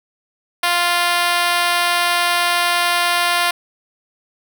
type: tone with high-pass filter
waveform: 5% pulse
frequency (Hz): 349.2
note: F4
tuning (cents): 0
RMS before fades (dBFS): -17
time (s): 0.63-3.51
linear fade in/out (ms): 5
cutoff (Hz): 750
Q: 1.6
effects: none